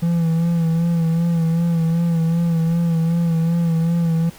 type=tone with vibrato; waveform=triangle; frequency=166.7 Hz; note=E3; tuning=20 cents sharp; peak=-13 dBFS; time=0.02-4.3 s; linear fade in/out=10 ms; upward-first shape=sine; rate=2.6 Hz; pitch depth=40 cents each way; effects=pink hiss -43 dBFS RMS until 4.38 s